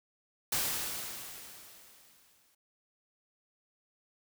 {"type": "noise with exponential decay", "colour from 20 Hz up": "white", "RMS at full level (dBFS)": -30, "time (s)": [0.52, 2.55], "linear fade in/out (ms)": 5, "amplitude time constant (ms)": 440, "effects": []}